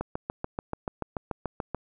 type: click train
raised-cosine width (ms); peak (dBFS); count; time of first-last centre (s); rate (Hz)
1; -16; 13; 0.01-1.747; 6.91
effects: none